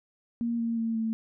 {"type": "tone with pitch steps", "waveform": "sine", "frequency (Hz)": [234.2, 230.6, 227, 223.5], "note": ["A#3", "A#3", "A#3", "A3"], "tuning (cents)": [8, -19, -46, 27], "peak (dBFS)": -26, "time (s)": [0.41, 1.13], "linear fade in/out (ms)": 0, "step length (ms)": 180, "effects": []}